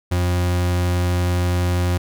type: tone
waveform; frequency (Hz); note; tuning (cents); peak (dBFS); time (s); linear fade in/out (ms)
40% pulse; 88.8; F2; +29; -16; 0.11-1.98; 10
effects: none